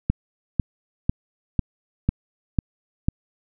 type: click train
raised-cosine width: 5 ms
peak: -6 dBFS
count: 7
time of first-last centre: 0.1-3.085 s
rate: 2.01 Hz
effects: none